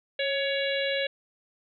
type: harmonic tone with a mistuned harmonic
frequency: 561 Hz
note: C#5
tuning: 21 cents sharp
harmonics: 1 / 3 / 4 / 5 / 6 / 7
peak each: -28 / -33 / -34 / -35 / -36 / -36 dBFS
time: 0.19-1.07 s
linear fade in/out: 5 ms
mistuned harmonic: 1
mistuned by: -35 cents
effects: none